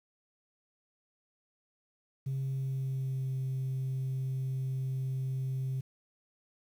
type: tone with pitch glide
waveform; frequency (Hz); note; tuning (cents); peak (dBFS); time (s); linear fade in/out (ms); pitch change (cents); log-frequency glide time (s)
sine; 134.5 to 131.81; C3 to C3; +48 to +13; -29; 2.26-5.81; 10; -35; 2.38-3.35
effects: tanh soft clip ceiling -29 dBFS + 10-bit